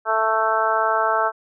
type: harmonic tone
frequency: 220.9 Hz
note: A3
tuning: 7 cents sharp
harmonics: 2 / 3 / 4 / 5 / 6 / 7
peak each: -28 / -23 / -23 / -25 / -22 / -27 dBFS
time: 0.05-1.32 s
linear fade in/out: 50 ms
effects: none